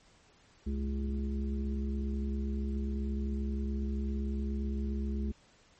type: harmonic tone with a mistuned harmonic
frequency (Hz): 67.4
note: C#2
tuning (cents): -48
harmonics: 1 / 3 / 5 / 6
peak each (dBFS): -32 / -36 / -45 / -48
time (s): 0.66-5.32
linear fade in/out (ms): 10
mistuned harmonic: 3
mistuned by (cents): +81
effects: pink hiss -63 dBFS RMS until 5.79 s + MP3 32 kbps